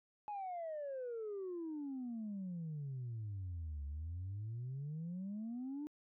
sine exponential two-way sweep, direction down then up, 850 to 69.9 to 303.8 Hz, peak -39 dBFS, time 0.28-5.87 s, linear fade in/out 0 ms, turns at 3.85 s, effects tanh soft clip ceiling -38 dBFS

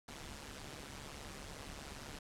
pink noise with amplitude modulation, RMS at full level -45 dBFS, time 0.08-2.19 s, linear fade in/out 5 ms, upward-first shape sine, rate 144 Hz, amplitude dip 80%, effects low-pass 9000 Hz 12 dB/octave

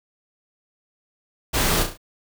pink noise with echo, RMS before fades -21 dBFS, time 1.53-1.84 s, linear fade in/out 20 ms, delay 34 ms, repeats 4, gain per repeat -6 dB, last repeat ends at 1.976 s, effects none

